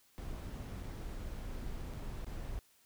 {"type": "noise with dropouts", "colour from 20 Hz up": "brown", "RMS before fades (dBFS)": -42, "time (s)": [0.18, 2.59], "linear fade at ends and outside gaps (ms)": 0, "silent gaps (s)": [[0.827, 0.831], [1.937, 1.943], [2.245, 2.266]], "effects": ["white hiss -68 dBFS RMS until 2.85 s"]}